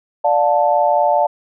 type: chord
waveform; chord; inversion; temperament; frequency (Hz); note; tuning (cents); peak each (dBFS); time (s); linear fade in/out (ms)
sine; D minor; none; equal with one note detuned; 587.3 / 711.9 / 880; D5 / F5 / A5; 0 / +33 / 0; -16; 0.24-1.27; 10
effects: none